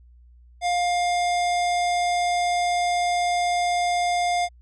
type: tone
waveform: square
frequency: 706 Hz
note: F5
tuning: 19 cents sharp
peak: -21 dBFS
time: 0.61-4.49 s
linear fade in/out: 50 ms
effects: added 60 Hz sine -48 dBFS peak until 4.61 s + resampled to 22050 Hz